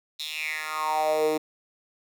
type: tone with high-pass filter sweep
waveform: 10% pulse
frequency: 155.2 Hz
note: D#3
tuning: 4 cents flat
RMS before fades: -27 dBFS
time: 0.19-1.38 s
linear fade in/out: 10 ms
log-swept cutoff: 3900 to 350 Hz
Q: 5.5
effects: none